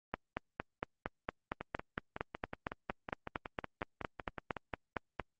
two click trains, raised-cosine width 0.5 ms, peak -19 / -24 dBFS, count 23 / 17, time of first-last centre 0.14-5.197 / 1.61-4.567 s, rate 4.35 / 5.41 Hz, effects Opus 24 kbps

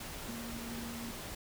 sine tone in noise, 233.1 Hz, A#3, in tune, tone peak -42 dBFS, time 0.28-1.11 s, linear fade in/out 5 ms, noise pink, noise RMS -44 dBFS, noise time 0-1.35 s, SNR -1 dB, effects none

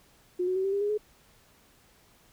sine tone with pitch steps, 359.6 / 369.5 / 379.7 / 390.1 / 400.8 / 411.9 / 423.2 Hz, F#4 / F#4 / F#4 / G4 / G4 / G#4 / G#4, -49 / -2 / +45 / -8 / +38 / -14 / +33 cents, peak -25 dBFS, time 0.39-0.978 s, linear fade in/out 10 ms, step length 84 ms, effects pink hiss -61 dBFS RMS until 2.32 s

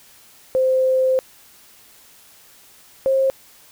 sine tone pair in turn, 520 / 534 Hz, C5 / C5, -11 / +35 cents, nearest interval unison, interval 46 cents, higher second, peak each -14 dBFS, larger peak neither, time 0.55-1.19 / 3.06-3.3 s, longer first, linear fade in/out 0 ms, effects white hiss -49 dBFS RMS until 3.71 s

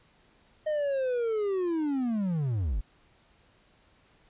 triangle linear sweep, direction down, 622.3 to 40 Hz, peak -24 dBFS, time 0.66-2.81 s, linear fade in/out 10 ms, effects pink hiss -63 dBFS RMS until 4.29 s + resampled to 8000 Hz

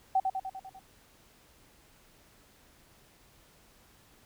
sine tone with echo, 765 Hz, G5, 42 cents flat, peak -22 dBFS, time 0.15-0.2 s, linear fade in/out 5 ms, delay 99 ms, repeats 6, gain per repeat -4 dB, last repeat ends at 0.794 s, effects pink hiss -61 dBFS RMS until 4.25 s

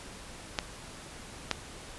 clicks, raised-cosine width 0.2 ms, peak -10 / -9 dBFS, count 2, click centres 0.588 / 1.513 s, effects pink hiss -46 dBFS RMS until 1.98 s + resampled to 24000 Hz

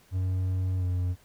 triangle tone with pitch glide, 92.8 to 90.11 Hz, F#2 to F#2, +6 to -45 cents, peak -23 dBFS, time 0.11-1.16 s, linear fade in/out 50 ms, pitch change -51 cents, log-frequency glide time 0.78-0.84 s, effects pink hiss -60 dBFS RMS until 1.24 s

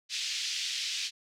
white band-pass noise, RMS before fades -34 dBFS, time 0.09-1.11 s, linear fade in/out 50 ms, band 2400 to 5500 Hz, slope 24 dB/octave, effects none

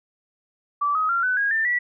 sine tone with pitch steps, 1159 / 1263.9 / 1378.3 / 1503 / 1639.1 / 1787.4 / 1949.2 Hz, D6 / D#6 / F6 / F#6 / G#6 / A6 / B6, -23 / +27 / -23 / +27 / -23 / +27 / -23 cents, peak -19 dBFS, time 0.81-1.79 s, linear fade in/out 10 ms, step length 140 ms, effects none

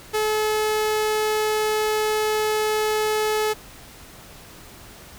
sawtooth tone, 429.5 Hz, A4, 42 cents flat, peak -16 dBFS, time 0.13-3.54 s, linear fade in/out 20 ms, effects pink hiss -44 dBFS RMS until 5.18 s

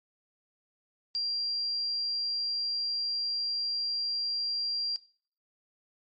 sine tone, 4753 Hz, D8, 20 cents sharp, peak -28 dBFS, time 1.15-4.96 s, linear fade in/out 0 ms, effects noise-tail reverb RT60 0.5 s tail -22 dB re dry + MP3 32 kbps

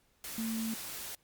sine tone in noise, 224.7 Hz, A3, 37 cents sharp, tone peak -33 dBFS, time 0.38-0.74 s, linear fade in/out 2 ms, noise white, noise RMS -42 dBFS, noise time 0.24-1.15 s, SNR +6 dB, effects pink hiss -71 dBFS RMS until 1.23 s + Opus 48 kbps

